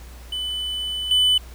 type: tone with level steps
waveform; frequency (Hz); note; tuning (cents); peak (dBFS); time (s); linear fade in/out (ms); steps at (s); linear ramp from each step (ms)
triangle; 3000; F#7; +23; -23 / -13; 0.32-1.38; 5; 1.11; 2
effects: added 60 Hz sine -38 dBFS peak until 1.54 s + pink hiss -47 dBFS RMS until 1.54 s